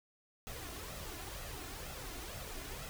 pink noise with flanger, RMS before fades -45 dBFS, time 0.47-2.89 s, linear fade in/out 0 ms, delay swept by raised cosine 1.5 to 2.9 ms, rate 2.1 Hz, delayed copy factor +0.55, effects none

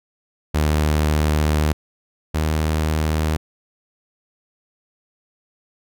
sawtooth tone pair in turn, 76.1 / 77.83 Hz, D#2 / D#2, -38 / +1 cents, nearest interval unison, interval 39 cents, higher second, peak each -12 / -14 dBFS, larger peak first, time 0.54-1.73 / 2.34-3.37 s, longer first, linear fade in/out 10 ms, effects none

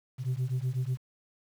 sine beating tone pair, 124 / 132.1 Hz, B2 / C3, +7 / +17 cents, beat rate 8.1 Hz, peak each -29 dBFS, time 0.18-0.98 s, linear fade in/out 50 ms, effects tanh soft clip ceiling -25 dBFS + 9-bit

